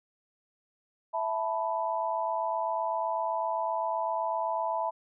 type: chord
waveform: sine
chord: E suspended fourth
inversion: none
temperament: equal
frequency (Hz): 659.3 / 880 / 987.8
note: E5 / A5 / B5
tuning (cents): 0 / 0 / 0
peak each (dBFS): -32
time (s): 1.13-4.91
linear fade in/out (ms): 20
effects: none